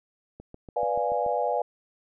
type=click train; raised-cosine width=2 ms; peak=-29 dBFS; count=7; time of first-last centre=0.4-1.263 s; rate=6.95 Hz
type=chord; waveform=sine; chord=B diminished seventh; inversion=none; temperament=equal; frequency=493.9 / 587.3 / 698.5 / 830.6 Hz; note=B4 / D5 / F5 / Ab5; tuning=0 / 0 / 0 / 0 cents; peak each=-29 dBFS; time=0.76-1.62 s; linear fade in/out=5 ms
effects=none